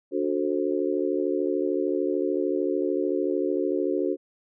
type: chord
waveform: sine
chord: D dominant seventh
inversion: none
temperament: just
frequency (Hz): 293.7 / 367.1 / 440.5 / 528.6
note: D4 / F#4 / A4 / C5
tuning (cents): 0 / -14 / +2 / +18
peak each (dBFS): -28 / -26 / -30 / -31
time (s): 0.11-4.17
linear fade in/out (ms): 50
effects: none